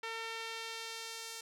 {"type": "tone with band-pass filter sweep", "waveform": "sawtooth", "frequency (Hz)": 453, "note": "A#4", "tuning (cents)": -50, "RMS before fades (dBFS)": -43, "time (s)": [0.03, 1.41], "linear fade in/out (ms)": 5, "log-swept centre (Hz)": [2200, 6700], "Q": 0.87, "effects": []}